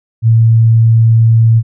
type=tone; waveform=sine; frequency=113.6 Hz; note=A#2; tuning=44 cents flat; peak=-4 dBFS; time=0.22-1.63 s; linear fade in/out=50 ms; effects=none